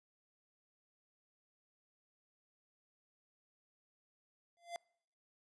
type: tone with exponential growth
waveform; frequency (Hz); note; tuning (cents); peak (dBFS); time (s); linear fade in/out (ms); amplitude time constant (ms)
square; 688; F5; -26; -38; 4.57-4.76; 0; 41
effects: noise-tail reverb RT60 0.7 s tail -26 dB re dry + resampled to 22050 Hz